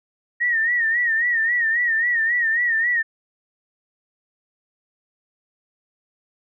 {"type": "tone with vibrato", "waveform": "sine", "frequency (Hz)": 1864.7, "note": "A#6", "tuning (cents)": 0, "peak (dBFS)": -17, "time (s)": [0.4, 3.03], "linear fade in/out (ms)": 20, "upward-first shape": "sine", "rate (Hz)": 3.7, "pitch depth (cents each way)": 86, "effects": []}